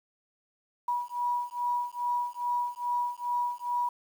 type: beating tone pair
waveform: sine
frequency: 969 / 971.4 Hz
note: B5 / B5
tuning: -33 / -29 cents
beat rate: 2.4 Hz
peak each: -31 dBFS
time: 0.88-3.89 s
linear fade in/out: 5 ms
effects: 9-bit

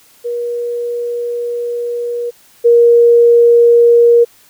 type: tone pair in turn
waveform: sine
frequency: 477.7 / 471.9 Hz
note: A#4 / A#4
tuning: +42 / +21 cents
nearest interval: unison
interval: 21 cents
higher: first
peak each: -16 / -4 dBFS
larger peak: second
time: 0.24-2.31 / 2.64-4.25 s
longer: first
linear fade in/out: 20 ms
effects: white hiss -47 dBFS RMS until 4.49 s

